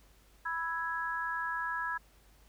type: chord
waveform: sine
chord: E major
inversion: second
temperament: equal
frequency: 987.8 / 1318.5 / 1661.2 Hz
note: B5 / E6 / G#6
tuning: 0 / 0 / 0 cents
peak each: -37 / -39 / -35 dBFS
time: 0.45-1.98 s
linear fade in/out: 10 ms
effects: added 50 Hz sine -61 dBFS peak until 2.48 s + pink hiss -65 dBFS RMS until 2.48 s